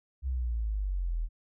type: exponential sweep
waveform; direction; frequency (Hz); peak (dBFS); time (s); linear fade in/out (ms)
sine; down; 67.5 to 38.89; -28; 0.22-1.29; 50
effects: none